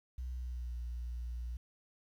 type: tone with pitch glide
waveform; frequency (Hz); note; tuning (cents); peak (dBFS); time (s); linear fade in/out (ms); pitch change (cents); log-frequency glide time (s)
sine; 62.5 to 59.57; B1 to A#1; +21 to +38; -36; 0.18-1.57; 5; -83; 0.33-0.76
effects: tanh soft clip ceiling -35 dBFS + 11-bit